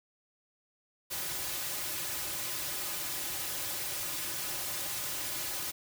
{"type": "noise with comb filter", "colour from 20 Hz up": "white", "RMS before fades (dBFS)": -36, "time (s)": [1.1, 5.72], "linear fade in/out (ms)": 20, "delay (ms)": 4.4, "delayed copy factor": -0.8, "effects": []}